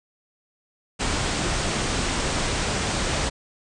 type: low-pass noise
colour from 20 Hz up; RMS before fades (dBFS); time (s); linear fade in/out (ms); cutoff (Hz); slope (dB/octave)
pink; -25; 0.99-3.3; 20; 9000; 96
effects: none